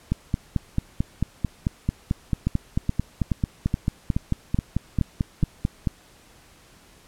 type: two click trains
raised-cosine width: 5 ms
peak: -9 / -9 dBFS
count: 8 / 27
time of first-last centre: 2.47-5.436 / 0.12-5.872 s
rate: 2.36 / 4.52 Hz
effects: pink hiss -53 dBFS RMS until 7.07 s + low-pass 12000 Hz 12 dB/octave